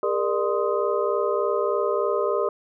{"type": "tone cluster", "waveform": "sine", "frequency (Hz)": [404.8, 468.1, 597, 1043, 1251], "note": ["G#4", "A#4", "D5", "C6", "D#6"], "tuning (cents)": [-44, 7, 28, -6, 9], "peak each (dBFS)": [-25, -26, -26, -31, -30], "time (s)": [0.03, 2.49], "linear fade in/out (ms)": 2, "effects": []}